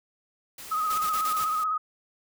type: noise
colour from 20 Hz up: white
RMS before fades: -42 dBFS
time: 0.58-1.64 s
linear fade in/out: 5 ms
type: tone with vibrato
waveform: sine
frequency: 1261 Hz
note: D#6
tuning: 23 cents sharp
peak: -24 dBFS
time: 0.71-1.78 s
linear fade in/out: 10 ms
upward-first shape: sine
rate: 16 Hz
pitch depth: 39 cents each way
type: noise bursts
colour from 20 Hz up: white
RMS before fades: -35 dBFS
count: 5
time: 0.9-1.446 s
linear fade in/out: 5 ms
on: 82 ms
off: 34 ms
effects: none